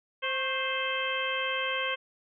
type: harmonic tone with a mistuned harmonic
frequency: 523.3 Hz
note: C5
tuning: in tune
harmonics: 1 / 2 / 3 / 4 / 5 / 6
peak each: -35 / -35 / -35 / -35 / -35 / -35 dBFS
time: 0.22-1.96 s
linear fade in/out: 20 ms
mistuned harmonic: 2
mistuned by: +66 cents
effects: none